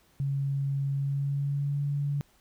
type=tone with pitch glide; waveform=sine; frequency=138.59 to 142.98 Hz; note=C#3 to D3; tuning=0 to -46 cents; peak=-26 dBFS; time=0.2-2.21 s; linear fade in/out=0 ms; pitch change=+54 cents; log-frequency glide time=0.93-1.83 s; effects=pink hiss -64 dBFS RMS until 2.4 s